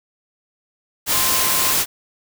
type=tone in noise; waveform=sine; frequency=1046.5 Hz; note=C6; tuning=in tune; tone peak=-27 dBFS; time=1.1-1.76 s; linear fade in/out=50 ms; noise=white; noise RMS=-18 dBFS; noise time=1.06-1.86 s; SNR=-12 dB; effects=none